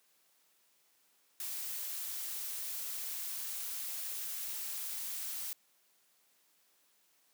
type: noise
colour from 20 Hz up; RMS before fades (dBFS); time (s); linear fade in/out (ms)
blue; -40; 1.4-5.53; 0
effects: white hiss -71 dBFS RMS until 7.33 s + high-pass 200 Hz 12 dB/octave